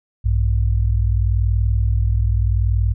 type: tone pair together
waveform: sine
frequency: 59.23 / 100 Hz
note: A#1 / G2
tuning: +28 / +35 cents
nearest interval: major sixth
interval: 907 cents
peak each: -16 / -18 dBFS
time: 0.24-2.94 s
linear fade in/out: 20 ms
effects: none